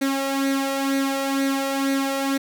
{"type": "tone with flanger", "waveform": "sawtooth", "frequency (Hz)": 272.8, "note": "C#4", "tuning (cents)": -28, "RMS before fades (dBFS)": -23, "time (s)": [0.01, 2.38], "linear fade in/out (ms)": 10, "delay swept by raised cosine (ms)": [0.48, 1.58], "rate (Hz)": 2.1, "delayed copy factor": 0.6, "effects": []}